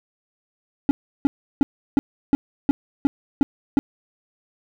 triangle tone bursts, 280 Hz, C#4, 18 cents sharp, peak -10 dBFS, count 9, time 0.89-3.79 s, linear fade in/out 0 ms, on 20 ms, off 340 ms, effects none

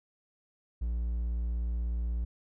triangle tone, 58.27 Hz, A#1, in tune, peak -27 dBFS, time 0.81-2.25 s, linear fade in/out 10 ms, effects none

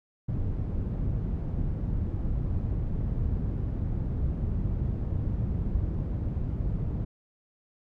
white low-pass noise, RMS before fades -29 dBFS, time 0.28-7.05 s, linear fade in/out 10 ms, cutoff 110 Hz, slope 12 dB/octave, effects none

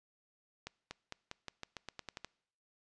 accelerating click train, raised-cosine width 0.2 ms, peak -25 dBFS, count 12, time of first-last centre 0.67-2.246 s, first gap 240 ms, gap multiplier 0.89, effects noise-tail reverb RT60 0.7 s tail -24 dB re dry + resampled to 22050 Hz

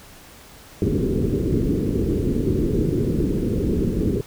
white low-pass noise, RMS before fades -21 dBFS, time 0.82-4.21 s, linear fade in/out 2 ms, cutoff 420 Hz, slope 48 dB/octave, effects pink hiss -45 dBFS RMS until 4.26 s

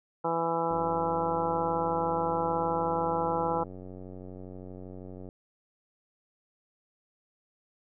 harmonic tone, 166.3 Hz, E3, 16 cents sharp, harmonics 1 / 2 / 3 / 4 / 5 / 6 / 7 / 8, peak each -38 / -36 / -31 / -38 / -31 / -34 / -42 / -37 dBFS, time 0.24-3.64 s, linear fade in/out 10 ms
click train, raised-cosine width 2 ms, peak -31 dBFS, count 425, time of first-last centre 0.71-5.289 s, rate 92.6 Hz
effects none

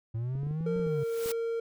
triangle linear two-way sweep, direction up then down, 110 to 180 to 135 Hz, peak -28 dBFS, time 0.14-1.04 s, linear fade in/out 10 ms, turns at 0.78 s
clicks, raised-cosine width 3 ms, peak -31 dBFS, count 9, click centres 0.354 / 0.433 / 0.469 / 0.51 / 0.608 / 0.763 / 0.796 / 0.866 / 1.26 s
triangle tone, 460 Hz, A#4, 23 cents flat, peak -27 dBFS, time 0.66-1.6 s, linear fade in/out 5 ms
white noise with exponential growth, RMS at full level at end -35 dBFS, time 0.86-1.32 s, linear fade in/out 5 ms, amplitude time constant 100 ms
effects none

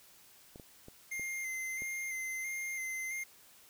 clicks, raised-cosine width 2 ms, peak -36 dBFS, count 5, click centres 0.559 / 0.598 / 0.884 / 1.196 / 1.821 s
square tone with vibrato, 2093 Hz, C7, in tune, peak -37 dBFS, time 1.11-3.24 s, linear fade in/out 10 ms, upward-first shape square, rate 1.5 Hz, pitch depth 20 cents each way
effects white hiss -60 dBFS RMS until 3.69 s

